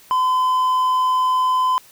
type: tone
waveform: triangle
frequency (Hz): 1019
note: C6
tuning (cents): -46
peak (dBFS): -13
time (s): 0.11-1.78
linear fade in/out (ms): 0
effects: white hiss -48 dBFS RMS until 1.91 s